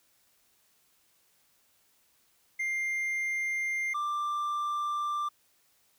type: tone pair in turn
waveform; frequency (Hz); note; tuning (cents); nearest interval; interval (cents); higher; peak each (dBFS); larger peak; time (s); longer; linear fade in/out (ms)
triangle; 2100 / 1182.3; C7 / D6; +6 / +11; minor seventh; 995; first; -27 / -27; neither; 2.59-3.94 / 3.94-5.29; neither; 10
effects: white hiss -68 dBFS RMS until 5.98 s